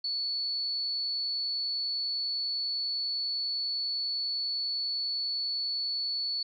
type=tone; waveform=sine; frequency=4435 Hz; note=C#8; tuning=in tune; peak=-29 dBFS; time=0.04-6.43 s; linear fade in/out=5 ms; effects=none